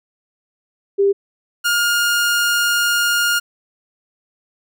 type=tone pair in turn; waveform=sine / sawtooth; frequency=397.7 / 1417.2 Hz; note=G4 / F6; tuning=+25 / +25 cents; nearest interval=octave + minor seventh; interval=2200 cents; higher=second; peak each=-11 dBFS; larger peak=neither; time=0.98-1.13 / 1.64-3.4 s; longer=second; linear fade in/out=20 ms; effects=none